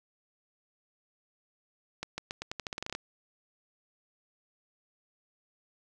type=accelerating click train; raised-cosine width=0.2 ms; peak=-18 dBFS; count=14; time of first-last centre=2.03-2.951 s; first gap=150 ms; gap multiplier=0.86; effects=none